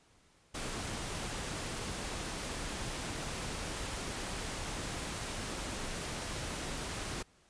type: noise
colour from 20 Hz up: pink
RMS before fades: -39 dBFS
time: 0.54-7.23 s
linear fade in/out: 10 ms
effects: pink hiss -66 dBFS RMS until 7.49 s + resampled to 22050 Hz